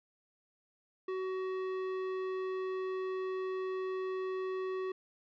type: tone with tanh clipping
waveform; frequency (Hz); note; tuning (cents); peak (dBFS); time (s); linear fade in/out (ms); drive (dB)
triangle; 375.5; F#4; +26; -36; 1.08-4.92; 5; 18
effects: none